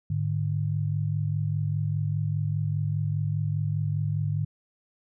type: tone pair together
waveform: sine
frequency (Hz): 104.6 / 149.56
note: G#2 / D3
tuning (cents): +13 / +32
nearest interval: tritone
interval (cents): 619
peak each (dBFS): -27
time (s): 0.1-4.45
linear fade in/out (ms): 5
effects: none